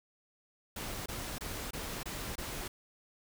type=noise bursts; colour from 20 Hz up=pink; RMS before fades=-40 dBFS; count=6; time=0.76-2.68 s; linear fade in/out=5 ms; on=300 ms; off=24 ms; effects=none